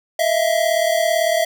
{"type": "tone pair together", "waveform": "square", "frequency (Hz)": [638.1, 676], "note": ["D#5", "E5"], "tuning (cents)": [44, 43], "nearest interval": "minor second", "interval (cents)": 99, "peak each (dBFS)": -19, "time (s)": [0.19, 1.45], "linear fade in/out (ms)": 5, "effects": []}